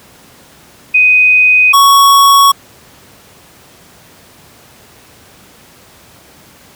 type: tone pair in turn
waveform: sine / square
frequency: 2500 / 1113.6 Hz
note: D#7 / C#6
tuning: +8 / +8 cents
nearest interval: octave + major second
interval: 1400 cents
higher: first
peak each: -4 dBFS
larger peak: neither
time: 0.94-1.73 / 1.73-2.52 s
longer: neither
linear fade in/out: 10 ms
effects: pink hiss -41 dBFS RMS until 6.75 s + high-pass 80 Hz 12 dB/octave